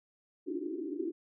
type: band-pass noise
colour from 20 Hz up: white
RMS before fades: -37 dBFS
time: 0.46-1.12 s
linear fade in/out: 10 ms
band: 280 to 380 Hz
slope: 96 dB/octave
effects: none